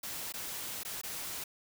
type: noise with dropouts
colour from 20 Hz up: white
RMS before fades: -40 dBFS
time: 0.03-1.44 s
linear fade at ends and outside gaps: 5 ms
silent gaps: 0.324-0.338 / 0.834-0.849 / 1.015-1.034 s
effects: none